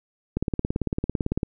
click train, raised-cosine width 3 ms, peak -11 dBFS, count 20, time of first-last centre 0.37-1.431 s, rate 17.9 Hz, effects none

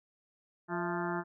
harmonic tone with a mistuned harmonic, 174.61 Hz, F3, in tune, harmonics 1 / 2 / 4 / 5 / 6 / 7 / 8 / 9 / 10, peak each -38 / -36 / -41 / -40 / -43 / -44 / -42 / -45 / -46 dBFS, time 0.68-1.24 s, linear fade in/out 50 ms, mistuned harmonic 4, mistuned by -61 cents, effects none

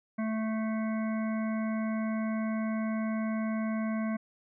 harmonic tone, 220 Hz, A3, in tune, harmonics 1 / 3 / 5 / 7 / 9 / 10, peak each -29 / -39 / -43 / -46 / -48 / -49 dBFS, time 0.18-4.17 s, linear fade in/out 10 ms, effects none

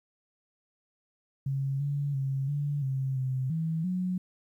sine tone with pitch steps, 136.6 / 142.7 / 135.5 / 144.6 / 133.6 / 130.3 / 161.8 / 182.8 Hz, C#3 / D3 / C#3 / D3 / C3 / C3 / E3 / F#3, -25 / -49 / -39 / -27 / +36 / -7 / -32 / -21 cents, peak -27 dBFS, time 1.46-4.18 s, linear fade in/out 5 ms, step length 340 ms, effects 11-bit

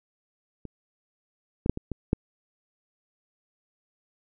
clicks, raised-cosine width 3 ms, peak -25 / -13 / -6 / -19 / -18 / -8 dBFS, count 6, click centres 0.653 / 1.661 / 1.696 / 1.774 / 1.917 / 2.131 s, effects none

